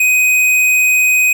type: tone with tanh clipping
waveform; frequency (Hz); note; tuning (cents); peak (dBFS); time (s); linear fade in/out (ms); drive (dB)
sine; 2505; D#7; +11; -10; 0-1.33; 5; 18
effects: none